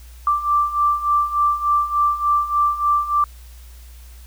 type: beating tone pair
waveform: sine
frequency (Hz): 1173 / 1176.4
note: D6 / D6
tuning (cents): -2 / +3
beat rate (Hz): 3.4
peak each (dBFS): -21 / -17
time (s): 0.27-3.24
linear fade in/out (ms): 2
effects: added 60 Hz sine -38 dBFS peak until 4.26 s + white hiss -50 dBFS RMS until 4.26 s